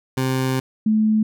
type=tone pair in turn; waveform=20% pulse / sine; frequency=130.81 / 216.5 Hz; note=C3 / A3; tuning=0 / -28 cents; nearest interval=major sixth; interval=872 cents; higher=second; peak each=-14 dBFS; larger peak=neither; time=0.17-0.6 / 0.86-1.23 s; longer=first; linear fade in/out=5 ms; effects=none